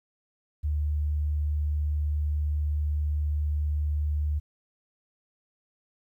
sine tone, 74.6 Hz, D2, 28 cents sharp, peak -24 dBFS, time 0.63-4.4 s, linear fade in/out 20 ms, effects 11-bit

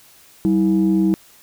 sine tone pair together, 192.4 / 323.1 Hz, G3 / E4, -32 / -35 cents, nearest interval major sixth, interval 897 cents, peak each -15 dBFS, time 0.45-1.14 s, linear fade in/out 0 ms, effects tanh soft clip ceiling -8 dBFS + white hiss -49 dBFS RMS until 1.42 s

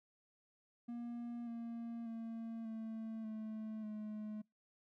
triangle tone with pitch steps, 237.3 / 232.3 / 227.4 / 222.6 / 217.9 / 213.2 Hz, A#3 / A#3 / A#3 / A3 / A3 / G#3, +31 / -6 / -43 / +20 / -17 / +46 cents, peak -40 dBFS, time 0.88-4.42 s, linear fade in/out 10 ms, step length 590 ms, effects noise-tail reverb RT60 0.2 s tail -26 dB re dry

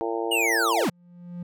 harmonic tone, 113.8 Hz, A#2, 41 cents flat, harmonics 3 / 4 / 5 / 6 / 7 / 8, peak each -30 / -29 / -36 / -34 / -34 / -35 dBFS, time 0.01-0.85 s, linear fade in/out 0 ms
square linear sweep, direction down, 2940 to 130.81 Hz, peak -22 dBFS, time 0.31-0.9 s, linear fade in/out 10 ms
triangle tone with exponential growth, 175.3 Hz, F3, 7 cents sharp, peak -28 dBFS, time 0.69-1.43 s, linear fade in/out 5 ms, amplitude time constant 160 ms
effects none

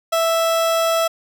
30% pulse tone, 659.3 Hz, E5, in tune, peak -13 dBFS, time 0.12-1.08 s, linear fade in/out 10 ms, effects none

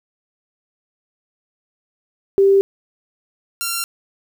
sine / 5% pulse tone pair in turn, 392.7 / 1373.8 Hz, G4 / F6, +3 / -29 cents, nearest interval octave + minor seventh, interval 2168 cents, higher second, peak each -9 dBFS, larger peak neither, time 2.38-2.61 / 3.61-3.84 s, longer neither, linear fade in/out 0 ms, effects 8-bit

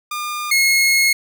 sawtooth tone pair in turn, 1208 / 2166 Hz, D6 / C#7, +48 / -41 cents, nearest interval minor seventh, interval 1011 cents, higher second, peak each -19 / -9 dBFS, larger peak second, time 0.11-0.51 / 0.51-1.13 s, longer second, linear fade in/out 5 ms, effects none

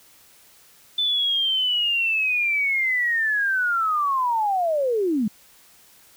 sine linear sweep, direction down, 3530 to 196 Hz, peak -19 dBFS, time 0.98-5.28 s, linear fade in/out 5 ms, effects white hiss -53 dBFS RMS until 6.16 s

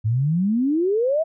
sine exponential sweep, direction up, 103.83 to 668 Hz, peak -17 dBFS, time 0.04-1.24 s, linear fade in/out 20 ms, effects none

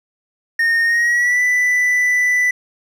triangle tone with pitch glide, 1841 to 1984.6 Hz, A#6 to B6, -22 to +8 cents, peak -11 dBFS, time 0.59-2.51 s, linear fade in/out 5 ms, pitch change +130 cents, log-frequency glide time 0.84-1.42 s, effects none

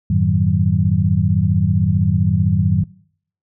sine tone cluster, 91.6 / 107.2 / 153.7 / 185.3 Hz, F#2 / A2 / D#3 / F#3, -17 / -45 / -21 / +3 cents, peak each -18 dBFS, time 0.1-2.84 s, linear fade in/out 5 ms, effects noise-tail reverb RT60 0.6 s tail -22 dB re dry

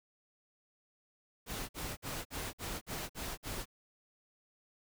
pink noise bursts, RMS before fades -40 dBFS, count 8, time 1.46-3.657 s, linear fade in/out 50 ms, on 230 ms, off 51 ms, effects none

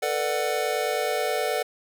square chord, B minor seventh, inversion third, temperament just, 444.5 / 493.9 / 592.7 / 740.8 Hz, A4 / B4 / D5 / F#5, +18 / 0 / +16 / +2 cents, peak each -30 / -31 / -30 / -30 dBFS, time 0.02-1.63 s, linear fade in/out 10 ms, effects none

